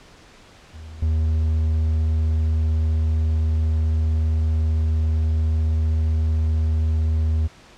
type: tone with level steps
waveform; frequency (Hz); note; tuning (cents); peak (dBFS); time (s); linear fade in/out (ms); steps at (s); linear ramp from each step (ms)
triangle; 78.9; D#2; +25; -33 / -15; 0.73-7.48; 20; 1.02; 5
effects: pink hiss -48 dBFS RMS until 7.77 s + low-pass 6000 Hz 12 dB/octave